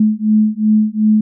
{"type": "beating tone pair", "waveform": "sine", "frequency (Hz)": [213.4, 216.1], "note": ["G#3", "A3"], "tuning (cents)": [47, -31], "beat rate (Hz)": 2.7, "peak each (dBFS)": -13, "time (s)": [0, 1.21], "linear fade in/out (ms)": 5, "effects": []}